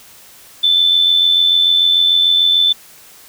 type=tone with amplitude modulation; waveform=sine; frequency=3520 Hz; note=A7; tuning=in tune; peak=-7 dBFS; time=0.63-2.73 s; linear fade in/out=10 ms; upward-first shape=sine; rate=86.8 Hz; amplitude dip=45%; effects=white hiss -42 dBFS RMS until 3.28 s